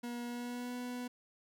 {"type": "tone with pitch glide", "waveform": "40% pulse", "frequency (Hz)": [240, 246.6], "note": ["B3", "B3"], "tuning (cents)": [-49, -2], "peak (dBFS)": -38, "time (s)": [0.03, 1.08], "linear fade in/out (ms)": 10, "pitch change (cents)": 47, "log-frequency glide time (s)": [0.25, 0.75], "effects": ["13-bit"]}